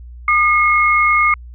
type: tone pair together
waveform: sine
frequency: 1214 / 2163 Hz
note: D#6 / C#7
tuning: -43 / -43 cents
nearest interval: minor seventh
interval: 1000 cents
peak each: -13 dBFS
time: 0.28-1.34 s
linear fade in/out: 2 ms
effects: added 60 Hz sine -32 dBFS peak until 1.54 s